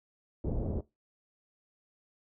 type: low-pass noise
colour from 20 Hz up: pink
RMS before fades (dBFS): -33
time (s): 0.44-0.81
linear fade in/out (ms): 5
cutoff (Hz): 540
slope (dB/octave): 24
effects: noise-tail reverb RT60 0.2 s tail -18 dB re dry